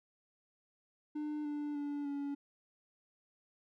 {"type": "tone with pitch steps", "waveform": "triangle", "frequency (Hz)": [300, 294.3, 288.8, 283.3], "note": ["D4", "D4", "D4", "C#4"], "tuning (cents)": [37, 4, -29, 38], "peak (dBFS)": -34, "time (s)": [1.15, 2.35], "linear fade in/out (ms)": 10, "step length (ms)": 300, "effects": []}